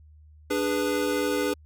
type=chord; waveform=square; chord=G# diminished; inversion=second; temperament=equal with one note detuned; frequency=293.7 / 410.3 / 493.9 Hz; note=D4 / G#4 / B4; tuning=0 / -21 / 0 cents; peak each=-29 dBFS; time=0.5-1.54 s; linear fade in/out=10 ms; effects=added 76 Hz sine -49 dBFS peak until 1.65 s